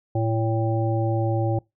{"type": "harmonic tone", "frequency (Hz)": 112.4, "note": "A2", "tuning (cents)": 37, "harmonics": [1, 3, 5, 7], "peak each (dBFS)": [-22, -27, -29, -30], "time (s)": [0.15, 1.59], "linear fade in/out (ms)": 5, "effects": ["noise-tail reverb RT60 0.2 s tail -24 dB re dry"]}